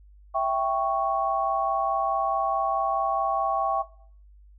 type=chord; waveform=sine; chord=C# diminished; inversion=first; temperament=equal; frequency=659.3 / 784 / 1108.7 Hz; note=E5 / G5 / C#6; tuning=0 / 0 / 0 cents; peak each=-26 dBFS; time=0.34-3.83 s; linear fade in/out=20 ms; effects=noise-tail reverb RT60 0.5 s tail -17 dB re dry + added 50 Hz sine -49 dBFS peak until 4.58 s